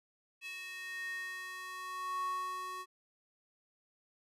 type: tone with high-pass filter sweep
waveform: square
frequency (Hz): 370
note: F#4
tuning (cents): 0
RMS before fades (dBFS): -41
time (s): 0.41-2.86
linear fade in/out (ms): 50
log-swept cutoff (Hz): 2500 to 840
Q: 6.1
effects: resampled to 32000 Hz